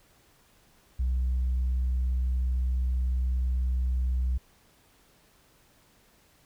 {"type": "tone", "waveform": "sine", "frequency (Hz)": 63, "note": "B1", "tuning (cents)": 35, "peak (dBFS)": -22, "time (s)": [0.99, 4.38], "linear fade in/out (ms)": 10, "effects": ["tanh soft clip ceiling -22 dBFS", "pink hiss -62 dBFS RMS until 6.45 s"]}